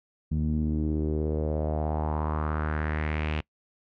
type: tone with low-pass filter sweep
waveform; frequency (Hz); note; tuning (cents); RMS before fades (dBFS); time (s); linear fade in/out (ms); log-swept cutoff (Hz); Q
sawtooth; 76.8; D#2; -22; -28; 0.31-3.41; 10; 190 to 2800; 3.5
effects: noise-tail reverb RT60 0.1 s tail -24 dB re dry